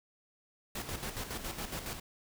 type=noise with tremolo; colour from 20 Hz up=pink; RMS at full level=-38 dBFS; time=0.75-2 s; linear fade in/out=5 ms; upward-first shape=square; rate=7.2 Hz; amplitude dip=55%; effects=none